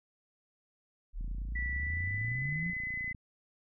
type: exponential sweep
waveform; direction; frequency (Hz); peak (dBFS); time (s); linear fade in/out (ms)
sine; up; 36.24 to 185; -34; 1.13-2.74; 50
type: click train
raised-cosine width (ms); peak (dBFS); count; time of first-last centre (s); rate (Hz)
5; -35; 57; 1.21-3.148; 28.9
type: tone with pitch glide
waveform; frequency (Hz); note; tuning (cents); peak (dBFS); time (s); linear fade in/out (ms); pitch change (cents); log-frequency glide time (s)
sine; 1963 to 2022; B6 to B6; -11 to +40; -34; 1.55-3.13; 10; +51; 1.75-2.58
effects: none